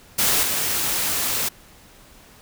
white noise with level steps, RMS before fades -19 / -23 dBFS, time 0.18-1.49 s, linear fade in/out 10 ms, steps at 0.43 s, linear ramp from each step 2 ms, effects pink hiss -49 dBFS RMS until 2.41 s

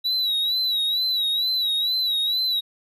triangle tone with vibrato, 3902 Hz, B7, 22 cents flat, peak -19 dBFS, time 0.04-2.61 s, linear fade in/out 20 ms, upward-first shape sine, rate 2.2 Hz, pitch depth 74 cents each way, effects none

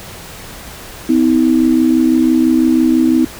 sine tone pair together, 254 / 320 Hz, B3 / D#4, +49 / +49 cents, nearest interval major third, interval 400 cents, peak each -11 dBFS, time 1.09-3.25 s, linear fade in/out 5 ms, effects pink hiss -32 dBFS RMS until 3.39 s

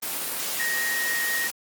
sine tone in noise, 1874 Hz, A#6, 9 cents sharp, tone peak -25 dBFS, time 0.59-1.48 s, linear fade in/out 10 ms, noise white, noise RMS -29 dBFS, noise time 0.02-1.51 s, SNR +1 dB, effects high-pass 200 Hz 12 dB/octave + Opus 24 kbps

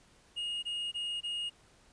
triangle tone bursts, 2861 Hz, F7, 41 cents sharp, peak -32 dBFS, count 4, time 0.36-1.5 s, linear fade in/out 20 ms, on 270 ms, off 20 ms, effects pink hiss -63 dBFS RMS until 1.92 s + resampled to 22050 Hz

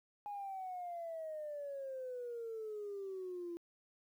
sine exponential sweep, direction down, 830.6 to 338.6 Hz, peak -40 dBFS, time 0.26-3.57 s, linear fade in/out 0 ms, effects tanh soft clip ceiling -37 dBFS + 12-bit

